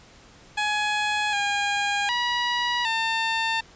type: tone with pitch steps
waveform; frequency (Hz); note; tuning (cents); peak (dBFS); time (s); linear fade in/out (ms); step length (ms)
15% pulse; 840 / 812 / 967 / 900; G#5 / G#5 / B5 / A5; +19 / -39 / -37 / +39; -16; 0.57-3.61; 10; 760
effects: pink hiss -51 dBFS RMS until 3.75 s + resampled to 16000 Hz